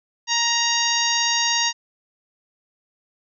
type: harmonic tone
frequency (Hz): 937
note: A#5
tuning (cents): +9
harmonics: 1 / 2 / 3 / 4 / 5 / 6 / 7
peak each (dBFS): -26 / -26 / -26 / -26 / -26 / -26 / -26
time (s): 0.27-1.73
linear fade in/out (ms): 50
effects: none